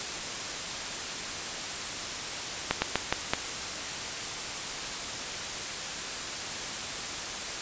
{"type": "slowing click train", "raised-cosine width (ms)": 0.3, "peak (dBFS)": -7, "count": 5, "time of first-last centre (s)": [2.71, 3.335], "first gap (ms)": 110, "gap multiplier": 1.24, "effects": ["white hiss -34 dBFS RMS until 7.61 s", "resampled to 16000 Hz"]}